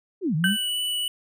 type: linear two-way sweep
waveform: sine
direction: down then up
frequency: 415.3 to 146.83 to 220.6 Hz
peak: -21 dBFS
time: 0.21-0.57 s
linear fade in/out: 50 ms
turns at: 0.35 s
type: tone with exponential decay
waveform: sine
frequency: 1548 Hz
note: G6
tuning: 22 cents flat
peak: -17 dBFS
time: 0.44-0.69 s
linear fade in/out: 1 ms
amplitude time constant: 54 ms
type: tone with vibrato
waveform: square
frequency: 2960 Hz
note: F#7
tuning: in tune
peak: -25 dBFS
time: 0.44-1.08 s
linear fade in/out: 2 ms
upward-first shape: triangle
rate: 3.2 Hz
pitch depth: 8 cents each way
effects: none